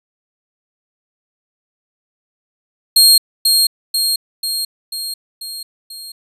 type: tone with echo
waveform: sawtooth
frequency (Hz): 4236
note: C8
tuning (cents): +21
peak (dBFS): -3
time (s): 2.96-3.18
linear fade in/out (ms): 5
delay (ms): 490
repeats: 6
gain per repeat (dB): -4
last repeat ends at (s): 6.12
effects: resampled to 32000 Hz